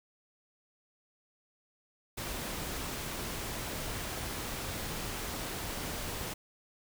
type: noise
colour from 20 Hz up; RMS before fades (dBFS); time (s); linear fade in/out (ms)
pink; -38; 2.17-6.34; 10
effects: none